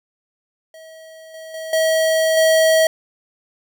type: tone with level steps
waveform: square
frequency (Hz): 641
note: E5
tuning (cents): -49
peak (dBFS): -39 / -34 / -28 / -15 / -12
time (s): 0.74-2.87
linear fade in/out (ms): 2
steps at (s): 1.34 / 1.54 / 1.73 / 2.37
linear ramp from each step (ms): 2
effects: none